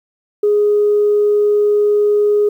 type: tone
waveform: sine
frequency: 415.3 Hz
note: G#4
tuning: in tune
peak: -9 dBFS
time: 0.43-2.49 s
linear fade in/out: 5 ms
effects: tanh soft clip ceiling -5 dBFS + 8-bit